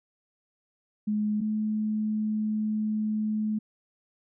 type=tone pair in turn; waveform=sine; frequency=211 / 214.6 Hz; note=G#3 / A3; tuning=+28 / -43 cents; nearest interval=unison; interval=29 cents; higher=second; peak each=-24 / -25 dBFS; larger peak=first; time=1.07-1.41 / 1.41-3.59 s; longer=second; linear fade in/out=10 ms; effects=none